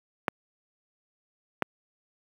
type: clicks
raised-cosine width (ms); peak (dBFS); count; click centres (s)
0.5; -8; 2; 0.282 / 1.623
effects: high-pass 150 Hz 12 dB/octave + 8-bit